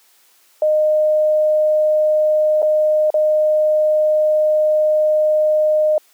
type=tone with dropouts; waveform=sine; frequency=614 Hz; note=D#5; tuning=23 cents flat; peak=-11 dBFS; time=0.62-5.98 s; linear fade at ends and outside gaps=2 ms; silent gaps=2.62-2.627 / 3.103-3.141 s; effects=white hiss -54 dBFS RMS until 6.13 s + high-pass 400 Hz 12 dB/octave